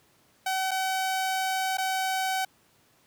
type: tone with dropouts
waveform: sawtooth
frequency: 759 Hz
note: F#5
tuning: 44 cents sharp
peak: -22 dBFS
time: 0.46-2.45 s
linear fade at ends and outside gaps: 5 ms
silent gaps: 0.71-0.714 / 1.772-1.782 s
effects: pink hiss -63 dBFS RMS until 3.06 s + high-pass 100 Hz 12 dB/octave